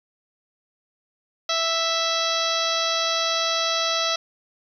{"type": "harmonic tone", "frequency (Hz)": 659.3, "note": "E5", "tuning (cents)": 0, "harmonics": [1, 2, 3, 4, 5, 6, 7, 8, 9], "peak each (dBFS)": [-28, -27, -33, -33, -29, -27, -33, -31, -33], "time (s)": [1.49, 4.16], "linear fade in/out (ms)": 5, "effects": ["9-bit"]}